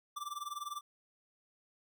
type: tone with tremolo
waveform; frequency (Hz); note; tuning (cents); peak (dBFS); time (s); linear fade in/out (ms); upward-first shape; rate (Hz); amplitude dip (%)
square; 1174.7; D6; 0; -37; 0.16-0.81; 10; sine; 20; 85
effects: none